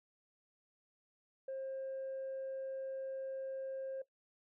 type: tone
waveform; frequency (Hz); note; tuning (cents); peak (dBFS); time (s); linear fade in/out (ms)
sine; 533; C5; +32; -37; 1.48-4.02; 5
effects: noise-tail reverb RT60 0.1 s tail -18 dB re dry + tanh soft clip ceiling -37 dBFS